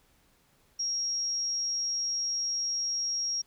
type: tone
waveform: sine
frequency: 5600 Hz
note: F8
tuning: 4 cents sharp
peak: -28 dBFS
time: 0.79-3.42 s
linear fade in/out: 10 ms
effects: pink hiss -66 dBFS RMS until 3.46 s